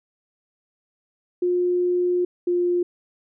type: tone pair in turn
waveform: sine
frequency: 356.7 / 352.8 Hz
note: F4 / F4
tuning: +37 / +18 cents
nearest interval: unison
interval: 19 cents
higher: first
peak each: -18 dBFS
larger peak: neither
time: 1.42-2.25 / 2.47-2.83 s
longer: first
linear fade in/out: 5 ms
effects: none